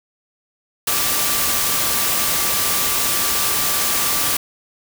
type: tone in noise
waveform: sine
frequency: 1171 Hz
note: D6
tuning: 5 cents flat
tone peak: -30 dBFS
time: 0.87-4.37 s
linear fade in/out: 5 ms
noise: white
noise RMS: -19 dBFS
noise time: 0.87-4.37 s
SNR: -14 dB
effects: none